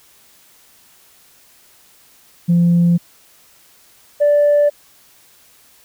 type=tone pair in turn; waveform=sine; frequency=172.3 / 584.6 Hz; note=F3 / D5; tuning=-23 / -8 cents; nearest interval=octave + major sixth; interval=2115 cents; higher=second; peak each=-8 dBFS; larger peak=neither; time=2.48-2.98 / 4.2-4.7 s; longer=neither; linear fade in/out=20 ms; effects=tanh soft clip ceiling -7 dBFS + white hiss -50 dBFS RMS until 5.84 s